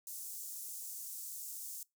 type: high-pass noise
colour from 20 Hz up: pink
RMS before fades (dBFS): -45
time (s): 0.07-1.83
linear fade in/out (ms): 2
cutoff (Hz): 7000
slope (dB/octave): 24
effects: noise-tail reverb RT60 0.2 s tail -23 dB re dry

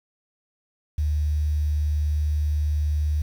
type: tone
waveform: sine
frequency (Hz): 75.1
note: D2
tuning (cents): +39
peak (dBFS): -20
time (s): 0.98-3.22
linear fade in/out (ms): 5
effects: 8-bit

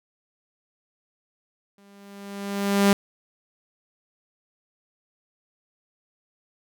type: tone with exponential growth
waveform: sawtooth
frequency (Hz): 199.8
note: G3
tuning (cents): +33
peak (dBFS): -10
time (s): 1.78-2.93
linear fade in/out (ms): 2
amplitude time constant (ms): 250
effects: none

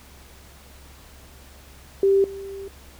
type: tone with level steps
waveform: sine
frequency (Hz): 392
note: G4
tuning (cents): 0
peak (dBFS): -14 / -32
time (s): 2.03-2.68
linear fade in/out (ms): 2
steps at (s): 2.24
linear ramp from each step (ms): 2
effects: added 68 Hz sine -47 dBFS peak until 2.99 s + pink hiss -49 dBFS RMS until 2.99 s

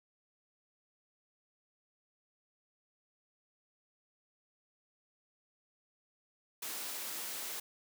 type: high-pass noise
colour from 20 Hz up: white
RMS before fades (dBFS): -41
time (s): 6.62-7.6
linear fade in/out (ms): 5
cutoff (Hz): 230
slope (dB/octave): 12
effects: none

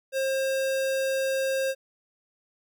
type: tone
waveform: square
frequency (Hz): 534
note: C5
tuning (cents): +35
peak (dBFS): -25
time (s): 0.12-1.75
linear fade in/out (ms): 50
effects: none

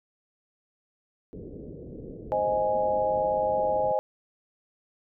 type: low-pass noise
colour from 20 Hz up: white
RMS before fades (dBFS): -41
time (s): 1.33-3.92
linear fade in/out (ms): 0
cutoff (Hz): 490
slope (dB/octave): 48
type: chord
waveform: sine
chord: Ab major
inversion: first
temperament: equal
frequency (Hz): 523.3 / 622.3 / 830.6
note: C5 / Eb5 / Ab5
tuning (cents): 0 / 0 / 0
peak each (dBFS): -27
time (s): 2.32-3.99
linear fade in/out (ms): 0
effects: none

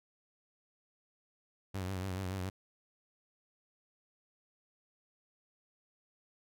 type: tone with vibrato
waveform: sawtooth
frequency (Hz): 94.1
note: F#2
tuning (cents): +30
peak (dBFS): -32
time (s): 1.74-2.5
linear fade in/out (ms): 10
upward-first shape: triangle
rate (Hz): 7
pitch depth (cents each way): 78
effects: none

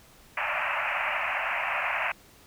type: band-pass noise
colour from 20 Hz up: white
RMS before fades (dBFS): -29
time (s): 0.37-2.12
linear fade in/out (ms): 5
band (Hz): 580 to 2700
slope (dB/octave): 96
effects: pink hiss -55 dBFS RMS until 2.46 s

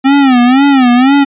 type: tone with vibrato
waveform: square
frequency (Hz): 261.6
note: C4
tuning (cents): 0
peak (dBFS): -5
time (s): 0.04-1.25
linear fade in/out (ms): 20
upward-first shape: sine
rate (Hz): 2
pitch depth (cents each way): 140
effects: resampled to 8000 Hz

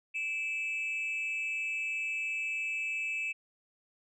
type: tone pair together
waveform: sine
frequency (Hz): 2337 / 2623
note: D7 / E7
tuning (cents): -9 / -9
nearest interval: major second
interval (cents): 200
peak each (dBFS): -36 / -31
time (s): 0.14-3.33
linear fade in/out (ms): 20
effects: tanh soft clip ceiling -28 dBFS

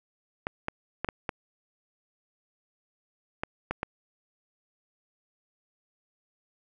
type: clicks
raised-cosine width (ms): 0.5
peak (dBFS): -14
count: 8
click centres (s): 0.469 / 0.684 / 1.046 / 1.088 / 1.292 / 3.435 / 3.71 / 3.831
effects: none

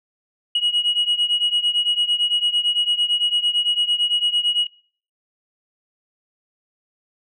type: beating tone pair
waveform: sine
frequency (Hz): 2900 / 2908.9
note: F#7 / F#7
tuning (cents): -35 / -30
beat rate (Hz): 8.9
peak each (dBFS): -18 / -20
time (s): 0.55-4.67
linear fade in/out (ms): 5
effects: noise-tail reverb RT60 0.5 s tail -26 dB re dry + tanh soft clip ceiling -13 dBFS

